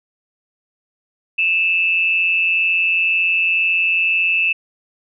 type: tone with amplitude modulation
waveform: sine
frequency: 2637 Hz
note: E7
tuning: in tune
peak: -11 dBFS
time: 1.38-4.53 s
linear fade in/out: 10 ms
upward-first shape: sine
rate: 178 Hz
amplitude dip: 60%
effects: none